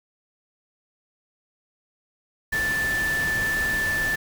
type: tone in noise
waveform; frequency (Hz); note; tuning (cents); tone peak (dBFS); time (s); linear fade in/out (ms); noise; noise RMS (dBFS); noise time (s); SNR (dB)
sine; 1759; A6; -1; -22; 2.52-4.16; 10; pink; -32; 2.52-4.16; +7
effects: none